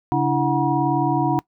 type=tone cluster; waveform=sine; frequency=138.2 / 293.4 / 332.2 / 736 / 959 Hz; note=C#3 / D4 / E4 / F#5 / A#5; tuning=-5 / -2 / +13 / -9 / +49 cents; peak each=-23 dBFS; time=0.12-1.39 s; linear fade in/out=0 ms; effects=noise-tail reverb RT60 0.1 s tail -21 dB re dry